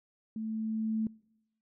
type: tone with level ramp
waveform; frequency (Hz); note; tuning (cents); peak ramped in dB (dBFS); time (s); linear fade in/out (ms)
sine; 220; A3; 0; -34 to -28; 0.36-1.07; 2
effects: noise-tail reverb RT60 0.9 s tail -26 dB re dry